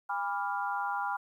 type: chord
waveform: sine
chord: G# diminished seventh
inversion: none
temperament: equal with one note detuned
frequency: 810.7 / 987.8 / 1174.7 / 1396.9 Hz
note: G#5 / B5 / D6 / F6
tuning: -42 / 0 / 0 / 0 cents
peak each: -34 / -35 / -40 / -36 dBFS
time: 0.09-1.17 s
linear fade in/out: 10 ms
effects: 11-bit